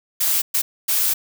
blue noise bursts at uneven times, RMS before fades -19 dBFS, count 3, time 0.2-0.42 / 0.54-0.62 / 0.88-1.14 s, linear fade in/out 10 ms, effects none

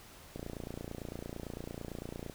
click train, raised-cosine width 2 ms, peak -27 dBFS, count 57, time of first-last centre 0.36-2.298 s, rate 28.9 Hz, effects pink hiss -54 dBFS RMS until 2.34 s

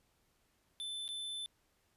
square tone with dropouts, 3525 Hz, A7, 2 cents sharp, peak -40 dBFS, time 0.8-1.46 s, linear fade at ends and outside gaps 0 ms, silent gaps 1.079-1.089 s, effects pink hiss -75 dBFS RMS until 1.96 s + resampled to 32000 Hz

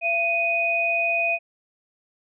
sine tone pair together, 678.6 / 2489 Hz, F5 / D#7, -50 / 0 cents, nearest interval octave + minor seventh, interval 2250 cents, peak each -25 / -21 dBFS, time 0.01-1.39 s, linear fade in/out 50 ms, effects none

